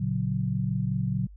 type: chord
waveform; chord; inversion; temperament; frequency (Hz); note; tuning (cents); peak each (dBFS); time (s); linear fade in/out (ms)
sine; F# major; first; equal with one note detuned; 116.54 / 141.5 / 185; A#2 / C#3 / F#3; 0 / +36 / 0; -29; 0-1.27; 10
effects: added 50 Hz sine -44 dBFS peak until 1.36 s